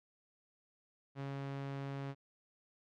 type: tone with low-pass filter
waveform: sawtooth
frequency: 138.2 Hz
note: C#3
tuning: 5 cents flat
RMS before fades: -42 dBFS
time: 1.15-2.15 s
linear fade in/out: 50 ms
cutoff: 3300 Hz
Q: 0.56
effects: none